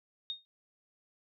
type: tone with exponential decay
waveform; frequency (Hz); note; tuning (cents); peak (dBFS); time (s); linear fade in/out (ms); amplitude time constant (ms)
sine; 3701; A#7; -13; -31; 0.3-0.45; 0; 31
effects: none